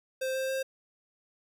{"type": "tone with pitch steps", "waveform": "square", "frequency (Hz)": [523.3, 527.2, 531.2], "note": ["C5", "C5", "C5"], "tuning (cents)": [0, 13, 26], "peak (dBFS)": -30, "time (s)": [0.21, 0.63], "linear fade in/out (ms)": 10, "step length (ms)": 140, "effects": ["12-bit"]}